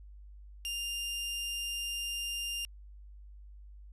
sawtooth tone, 2800 Hz, F7, 4 cents sharp, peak -31 dBFS, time 0.65-2.65 s, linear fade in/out 0 ms, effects added 50 Hz sine -48 dBFS peak until 3.92 s + resampled to 32000 Hz

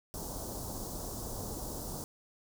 pink band-stop noise, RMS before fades -40 dBFS, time 0.14-2.04 s, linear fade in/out 0 ms, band 980 to 5200 Hz, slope 24 dB/octave, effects none

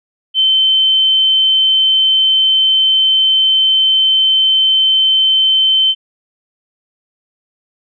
sine tone, 3084 Hz, G7, 29 cents flat, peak -8 dBFS, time 0.34-5.95 s, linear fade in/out 50 ms, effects none

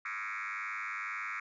sine tone with frequency modulation, 1771 Hz, A6, 11 cents sharp, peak -34 dBFS, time 0.05-1.4 s, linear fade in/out 5 ms, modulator 102 Hz, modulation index 5.8, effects tanh soft clip ceiling -33 dBFS

